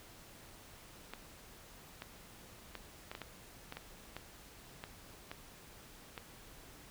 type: clicks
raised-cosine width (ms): 0.3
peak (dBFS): -27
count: 12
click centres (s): 1.136 / 2.021 / 2.753 / 3.115 / 3.151 / 3.217 / 3.724 / 3.77 / 4.166 / 4.839 / 5.315 / 6.178
effects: pink hiss -56 dBFS RMS until 6.9 s